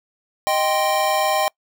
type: chord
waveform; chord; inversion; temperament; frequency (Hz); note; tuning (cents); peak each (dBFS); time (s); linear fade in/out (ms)
square; C minor; first; equal; 622.3 / 784 / 1046.5; Eb5 / G5 / C6; 0 / 0 / 0; -22 / -21 / -25; 0.47-1.48; 0
effects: noise-tail reverb RT60 0.1 s tail -26 dB re dry